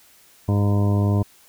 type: harmonic tone with a mistuned harmonic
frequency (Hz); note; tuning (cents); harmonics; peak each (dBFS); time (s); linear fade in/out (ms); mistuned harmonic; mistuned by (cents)
101.7; G#2; -36; 1 / 2 / 3 / 4 / 5 / 6 / 7 / 9 / 10; -17 / -24 / -28 / -31 / -37 / -33 / -37 / -37 / -38; 0.48-1.23; 10; 9; +22
effects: white hiss -53 dBFS RMS until 1.48 s